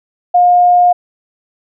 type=tone; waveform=sine; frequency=712 Hz; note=F5; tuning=33 cents sharp; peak=-5 dBFS; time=0.34-0.93 s; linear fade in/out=10 ms; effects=none